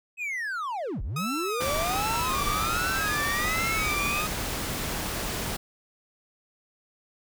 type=linear two-way sweep; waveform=triangle; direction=down then up; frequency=2583 to 32.94 to 2583 Hz; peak=-27 dBFS; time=0.17-4.24 s; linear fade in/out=50 ms; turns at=1.02 s
type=tone with vibrato; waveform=sawtooth; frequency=1244.5 Hz; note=D#6; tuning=in tune; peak=-26 dBFS; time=1.16-4.27 s; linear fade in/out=5 ms; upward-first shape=sine; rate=1.3 Hz; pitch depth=130 cents each way
type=noise; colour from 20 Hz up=pink; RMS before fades=-31 dBFS; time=1.6-5.57 s; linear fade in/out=10 ms
effects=none